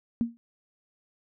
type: tone with exponential decay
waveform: sine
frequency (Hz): 233.4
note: A#3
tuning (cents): +2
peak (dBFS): -19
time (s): 0.21-0.37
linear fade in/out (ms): 0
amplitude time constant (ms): 34
effects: none